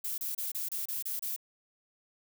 violet noise bursts, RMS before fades -35 dBFS, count 8, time 0.04-1.363 s, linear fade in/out 5 ms, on 140 ms, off 29 ms, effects none

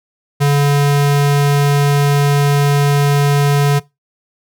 square tone, 143 Hz, D3, 46 cents flat, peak -10 dBFS, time 0.4-3.8 s, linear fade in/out 20 ms, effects noise-tail reverb RT60 0.2 s tail -20 dB re dry

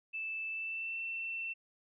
sine tone with pitch glide, 2637 to 2688 Hz, E7 to E7, 0 to +33 cents, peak -36 dBFS, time 0.13-1.54 s, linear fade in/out 20 ms, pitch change +33 cents, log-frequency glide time 0.49-1 s, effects none

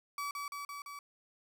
35% pulse tone with echo, 1145 Hz, D6, 44 cents flat, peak -34 dBFS, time 0.18-0.31 s, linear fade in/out 2 ms, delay 170 ms, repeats 4, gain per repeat -2 dB, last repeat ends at 0.99 s, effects none

